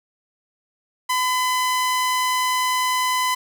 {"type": "tone", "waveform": "sawtooth", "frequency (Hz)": 1010, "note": "B5", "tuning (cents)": 39, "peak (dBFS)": -15, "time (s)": [1.09, 3.35], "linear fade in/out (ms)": 10, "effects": []}